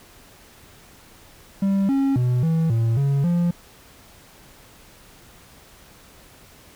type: tone with pitch steps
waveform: triangle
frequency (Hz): 196 / 273 / 124 / 162.7 / 114.3 / 139.4 / 173.3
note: G3 / C#4 / B2 / E3 / A#2 / C#3 / F3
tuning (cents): 0 / -26 / +7 / -22 / -34 / +10 / -13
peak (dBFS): -15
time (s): 1.62-3.51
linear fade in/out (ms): 5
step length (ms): 270
effects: pink hiss -49 dBFS RMS until 6.75 s